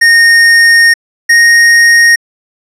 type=tone pair in turn; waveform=square; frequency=1847 / 1862 Hz; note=A#6 / A#6; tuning=-16 / -2 cents; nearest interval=unison; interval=14 cents; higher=second; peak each=-3 dBFS; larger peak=neither; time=0.01-0.94 / 1.29-2.16 s; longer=first; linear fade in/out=10 ms; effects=low-pass 9000 Hz 12 dB/octave